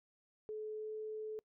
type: tone with pitch glide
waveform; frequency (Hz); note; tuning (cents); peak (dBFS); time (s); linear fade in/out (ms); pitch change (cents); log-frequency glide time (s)
sine; 430 to 432.5; A4 to A4; -40 to -30; -40; 0.49-1.39; 0; +10; 0.76-0.92
effects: noise-tail reverb RT60 0.1 s tail -26 dB re dry